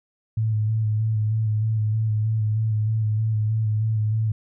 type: tone with vibrato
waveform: sine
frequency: 108.9 Hz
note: A2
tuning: 17 cents flat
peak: -19 dBFS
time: 0.37-4.32 s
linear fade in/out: 5 ms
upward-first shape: square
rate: 3.2 Hz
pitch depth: 25 cents each way
effects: none